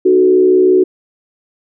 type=tone with frequency modulation; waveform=sine; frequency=370 Hz; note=F#4; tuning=in tune; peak=-6 dBFS; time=0.05-0.84 s; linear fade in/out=10 ms; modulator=65.9 Hz; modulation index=0.67; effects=none